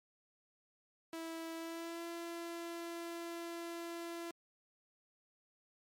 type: tone with pitch glide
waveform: sawtooth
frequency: 327.9 to 338.7 Hz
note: E4 to E4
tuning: -9 to +47 cents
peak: -38 dBFS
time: 1.13-4.31 s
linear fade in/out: 2 ms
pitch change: +56 cents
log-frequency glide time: 1.55-2.07 s
effects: MP3 64 kbps